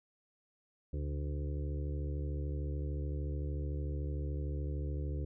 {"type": "harmonic tone with a mistuned harmonic", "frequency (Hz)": 73.5, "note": "D2", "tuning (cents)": 2, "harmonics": [1, 2, 4, 5, 6, 7], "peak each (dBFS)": [-35, -41, -47, -49, -51, -52], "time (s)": [0.93, 5.25], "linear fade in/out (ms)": 5, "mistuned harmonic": 2, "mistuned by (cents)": -38, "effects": []}